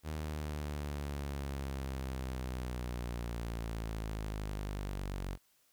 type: linear sweep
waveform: sawtooth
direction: down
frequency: 77.78 to 46.25 Hz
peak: -33 dBFS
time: 0.03-5.38 s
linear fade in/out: 50 ms
effects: white hiss -71 dBFS RMS until 5.72 s